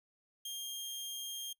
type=tone; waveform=sawtooth; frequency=3214 Hz; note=G7; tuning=43 cents sharp; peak=-36 dBFS; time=0.45-1.53 s; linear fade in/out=5 ms; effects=noise-tail reverb RT60 0.1 s tail -21 dB re dry